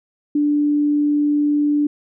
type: tone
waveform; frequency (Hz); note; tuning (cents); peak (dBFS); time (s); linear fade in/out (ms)
sine; 293.7; D4; 0; -14; 0.35-1.87; 5
effects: none